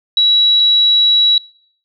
sine tone pair in turn, 3900 / 3900 Hz, B7 / B7, -23 / -23 cents, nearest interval unison, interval 0 cents, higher neither, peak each -8 dBFS, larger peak neither, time 0.17-0.6 / 0.6-1.38 s, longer second, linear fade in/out 2 ms, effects noise-tail reverb RT60 0.6 s tail -25 dB re dry

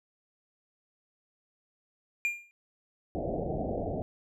triangle tone with exponential decay, 2400 Hz, D7, 37 cents sharp, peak -22 dBFS, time 2.25-2.51 s, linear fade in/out 0 ms, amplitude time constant 56 ms
white low-pass noise, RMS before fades -33 dBFS, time 3.15-4.02 s, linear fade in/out 0 ms, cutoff 750 Hz, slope 96 dB/octave
effects none

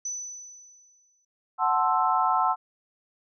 sine tone with exponential decay, 5990 Hz, F#8, 20 cents sharp, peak -28 dBFS, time 0.05-1.25 s, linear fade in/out 5 ms, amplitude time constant 260 ms
sine chord, F# half-diminished seventh, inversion none, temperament equal, 740 / 880 / 1046.5 / 1318.5 Hz, F#5 / A5 / C6 / E6, 0 / 0 / 0 / 0 cents, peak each -26 dBFS, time 1.58-2.56 s, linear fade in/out 50 ms
effects none

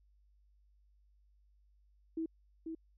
sine tone with echo, 324.3 Hz, E4, 28 cents flat, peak -34 dBFS, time 2.17-2.26 s, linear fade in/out 5 ms, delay 490 ms, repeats 1, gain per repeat -5 dB, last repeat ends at 2.75 s, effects added 50 Hz sine -65 dBFS peak until 2.97 s

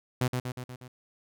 sawtooth tone with echo, 125.9 Hz, B2, 34 cents sharp, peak -20 dBFS, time 0.21-0.28 s, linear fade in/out 5 ms, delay 120 ms, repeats 5, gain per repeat -4 dB, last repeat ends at 0.88 s, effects none

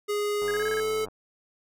square tone with pitch glide, 414.1 to 434.7 Hz, G#4 to A4, -5 to -21 cents, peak -26 dBFS, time 0.08-1.06 s, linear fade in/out 20 ms, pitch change +84 cents, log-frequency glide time 0.52-0.69 s
click train, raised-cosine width 1 ms, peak -29 dBFS, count 67, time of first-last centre 0.42-1.085 s, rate 99.3 Hz
sine tone bursts, 1640 Hz, G#6, 22 cents flat, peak -30 dBFS, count 6, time 0.48-0.799 s, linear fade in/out 0 ms, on 29 ms, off 29 ms
effects none

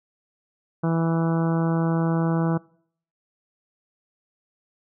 harmonic tone, 164.81 Hz, E3, in tune, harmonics 1 / 2 / 3 / 4 / 5 / 6 / 7 / 8 / 9, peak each -21 / -27 / -31 / -33 / -35 / -37 / -38 / -39 / -40 dBFS, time 0.83-2.58 s, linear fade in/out 10 ms, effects noise-tail reverb RT60 0.6 s tail -24 dB re dry

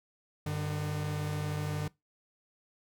45% pulse tone pair together, 97.6 / 150.42 Hz, G2 / D3, -7 / +42 cents, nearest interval perfect fifth, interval 749 cents, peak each -37 / -33 dBFS, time 0.46-1.88 s, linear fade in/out 5 ms, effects noise-tail reverb RT60 0.2 s tail -22 dB re dry

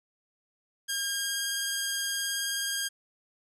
10% pulse tone with vibrato, 1616 Hz, G#6, 48 cents flat, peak -20 dBFS, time 0.88-2.89 s, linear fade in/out 20 ms, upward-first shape sine, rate 19 Hz, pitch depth 9 cents each way, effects none

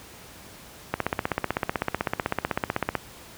click train, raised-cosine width 0.5 ms, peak -8 dBFS, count 33, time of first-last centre 0.94-2.953 s, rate 15.9 Hz, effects pink hiss -46 dBFS RMS until 3.37 s + high-pass 60 Hz 12 dB/octave

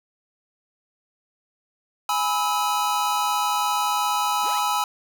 square chord, E major, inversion first, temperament equal with one note detuned, 830.6 / 987.8 / 1295.9 Hz, G#5 / B5 / E6, 0 / 0 / -30 cents, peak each -26 dBFS, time 2.09-4.84 s, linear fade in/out 2 ms
sawtooth linear sweep, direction up, 116.54 to 1481 Hz, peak -32 dBFS, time 4.42-4.64 s, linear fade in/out 50 ms
effects none

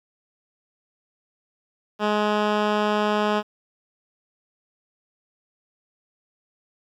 10% pulse tone with low-pass filter, 210 Hz, G#3, 19 cents sharp, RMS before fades -22 dBFS, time 1.99-3.43 s, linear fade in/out 50 ms, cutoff 3300 Hz, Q 0.73, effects 9-bit

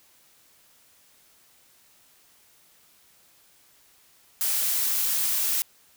blue noise, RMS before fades -25 dBFS, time 4.41-5.62 s, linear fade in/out 0 ms, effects white hiss -59 dBFS RMS until 5.96 s

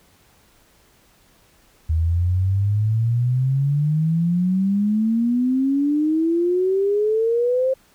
sine exponential sweep, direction up, 78.6 to 532 Hz, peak -16 dBFS, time 1.89-7.74 s, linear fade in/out 10 ms, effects pink hiss -56 dBFS RMS until 7.94 s

